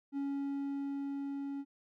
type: tone with level ramp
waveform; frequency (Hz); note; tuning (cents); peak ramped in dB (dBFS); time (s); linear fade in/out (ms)
triangle; 279; C#4; +11; -31 to -35; 0.12-1.65; 50
effects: none